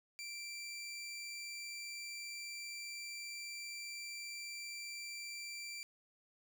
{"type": "tone", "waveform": "20% pulse", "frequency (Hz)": 2349, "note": "D7", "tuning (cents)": 0, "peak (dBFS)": -39, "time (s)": [0.19, 5.83], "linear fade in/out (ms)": 0, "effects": ["12-bit"]}